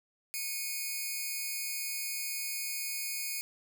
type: tone pair together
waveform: 5% pulse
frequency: 2200 / 2466 Hz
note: C#7 / D#7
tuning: -14 / -16 cents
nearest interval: major second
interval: 198 cents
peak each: -27 dBFS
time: 0.34-3.41 s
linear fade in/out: 0 ms
effects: none